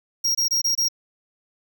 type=tone bursts; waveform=square; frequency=5610 Hz; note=F8; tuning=7 cents sharp; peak=-19 dBFS; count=5; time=0.24-0.886 s; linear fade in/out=10 ms; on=110 ms; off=24 ms; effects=none